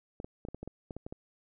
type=clicks; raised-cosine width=2 ms; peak=-27 dBFS; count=11; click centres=0.201 / 0.245 / 0.451 / 0.486 / 0.546 / 0.63 / 0.676 / 0.908 / 0.966 / 1.065 / 1.125 s; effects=none